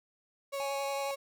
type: tone with vibrato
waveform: 35% pulse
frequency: 554.4 Hz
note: C#5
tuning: in tune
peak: -32 dBFS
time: 0.52-1.16 s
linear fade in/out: 20 ms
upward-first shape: sine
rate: 11 Hz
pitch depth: 14 cents each way
type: harmonic tone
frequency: 830.6 Hz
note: G#5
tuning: in tune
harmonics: 1 / 3 / 5 / 7 / 9 / 10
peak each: -37 / -47 / -51 / -54 / -56 / -57 dBFS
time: 0.6-1.11 s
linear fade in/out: 0 ms
effects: none